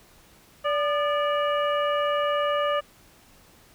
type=harmonic tone with a mistuned harmonic; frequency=581 Hz; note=D5; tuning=19 cents flat; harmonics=1 / 2 / 3 / 4 / 5; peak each=-24 / -26 / -34 / -40 / -34 dBFS; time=0.64-2.81 s; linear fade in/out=20 ms; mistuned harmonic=2; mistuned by=+69 cents; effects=pink hiss -55 dBFS RMS until 3.74 s